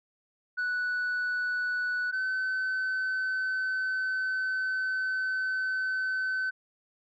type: tone pair in turn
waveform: sine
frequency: 1480 / 1522.5 Hz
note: F#6 / F#6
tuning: 0 / +49 cents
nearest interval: unison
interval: 49 cents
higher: second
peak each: -25 dBFS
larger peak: neither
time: 0.57-2.12 / 2.12-6.51 s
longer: second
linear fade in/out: 20 ms
effects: tanh soft clip ceiling -26 dBFS